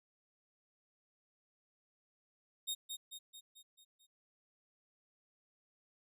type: tone with echo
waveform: sawtooth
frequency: 3709 Hz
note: A#7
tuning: 9 cents flat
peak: -33 dBFS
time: 2.67-2.75 s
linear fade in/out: 20 ms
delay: 220 ms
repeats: 6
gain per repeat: -5 dB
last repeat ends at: 4.07 s
effects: none